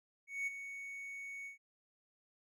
triangle tone with ADSR envelope, 2225 Hz, C#7, 6 cents sharp, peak -32 dBFS, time 0.27-1.58 s, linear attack 200 ms, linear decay 19 ms, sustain -10 dB, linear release 120 ms, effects none

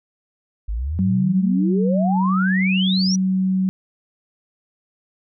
sine exponential sweep, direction up, 48.75 to 5940 Hz, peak -21 dBFS, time 0.68-3.16 s, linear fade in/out 10 ms
sine tone, 188.1 Hz, F#3, 29 cents sharp, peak -16 dBFS, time 0.99-3.69 s, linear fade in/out 0 ms
effects none

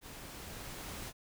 pink noise with level ramp, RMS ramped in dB -49 to -43 dBFS, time 0.01-1.13 s, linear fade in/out 50 ms, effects none

